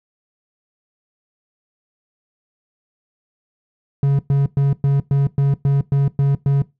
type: tone bursts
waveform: triangle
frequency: 139.5 Hz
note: C#3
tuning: 11 cents sharp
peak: -10 dBFS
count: 10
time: 4.03-6.62 s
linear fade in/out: 2 ms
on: 160 ms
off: 110 ms
effects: noise-tail reverb RT60 0.2 s tail -19 dB re dry